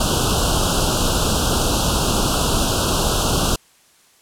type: band-stop noise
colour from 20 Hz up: pink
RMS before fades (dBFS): -18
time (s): 0-3.56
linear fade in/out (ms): 5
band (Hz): 1500 to 2700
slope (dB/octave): 96
effects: white hiss -54 dBFS RMS until 4.21 s + low-pass 11000 Hz 12 dB/octave